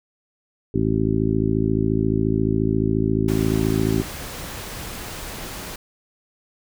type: harmonic tone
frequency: 54.3 Hz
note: A1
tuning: 22 cents flat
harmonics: 1 / 2 / 3 / 4 / 5 / 6 / 7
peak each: -29 / -24 / -25 / -26 / -24 / -26 / -25 dBFS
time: 0.74-4.02 s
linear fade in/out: 5 ms
type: noise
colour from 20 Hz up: pink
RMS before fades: -33 dBFS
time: 3.28-5.76 s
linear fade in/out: 5 ms
effects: none